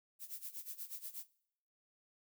violet noise with tremolo, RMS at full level -44 dBFS, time 0.19-1.27 s, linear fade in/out 50 ms, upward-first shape sine, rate 8.3 Hz, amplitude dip 85%, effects noise-tail reverb RT60 0.7 s tail -22 dB re dry

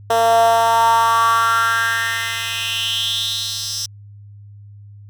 10% pulse tone with high-pass filter sweep, 228.6 Hz, A#3, 34 cents flat, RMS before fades -17 dBFS, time 0.1-3.86 s, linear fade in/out 5 ms, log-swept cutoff 570 to 5300 Hz, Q 5.2, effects added 102 Hz sine -37 dBFS peak until 5.09 s

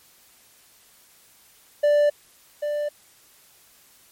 triangle tone pair in turn, 587.3 / 590.3 Hz, D5 / D5, 0 / +9 cents, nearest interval unison, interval 9 cents, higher second, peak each -13 / -21 dBFS, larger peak first, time 1.83-2.1 / 2.62-2.89 s, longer neither, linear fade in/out 10 ms, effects white hiss -55 dBFS RMS until 4.11 s + MP3 64 kbps

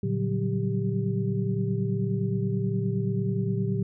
sine tone cluster, 114.7 / 142.6 / 184.3 / 193.8 / 394.9 Hz, A#2 / C#3 / F#3 / G3 / G4, -28 / +49 / -7 / -20 / +13 cents, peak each -28 / -31 / -29 / -35 / -33 dBFS, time 0.03-3.83 s, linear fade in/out 5 ms, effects none

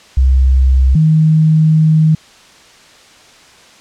sine tone pair in turn, 65.4 / 157.13 Hz, C2 / D#3, 0 / +17 cents, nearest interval octave + minor third, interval 1517 cents, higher second, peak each -6 dBFS, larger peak neither, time 0.17-0.95 / 0.95-2.15 s, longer second, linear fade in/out 5 ms, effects white hiss -42 dBFS RMS until 3.8 s + low-pass 6000 Hz 12 dB/octave

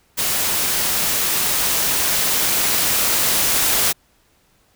white noise with level ramp, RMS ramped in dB -20 to -17 dBFS, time 0.17-3.93 s, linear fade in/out 20 ms, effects pink hiss -59 dBFS RMS until 4.75 s

